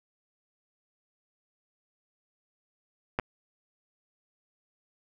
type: clicks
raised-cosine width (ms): 0.5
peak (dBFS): -12 / -17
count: 2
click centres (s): 3.189 / 3.197
effects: none